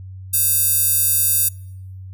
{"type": "tone with high-pass filter", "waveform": "square", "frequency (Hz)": 525, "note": "C5", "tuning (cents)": 6, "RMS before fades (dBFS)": -17, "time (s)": [0.33, 1.49], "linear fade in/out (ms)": 10, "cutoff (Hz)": 11000, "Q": 1.7, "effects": ["noise-tail reverb RT60 0.8 s tail -25 dB re dry", "added 94 Hz sine -32 dBFS peak until 2.13 s"]}